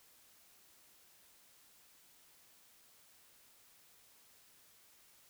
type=silence; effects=white hiss -65 dBFS RMS until 5.29 s